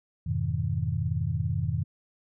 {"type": "chord", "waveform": "sine", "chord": "F half-diminished seventh", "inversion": "none", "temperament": "just", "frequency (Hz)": [87.31, 104.77, 125.72, 157.15], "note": ["F2", "Ab2", "Cb3", "Eb3"], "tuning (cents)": [0, 16, 31, 18], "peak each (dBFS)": -31, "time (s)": [0.26, 1.84], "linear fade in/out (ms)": 10, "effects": []}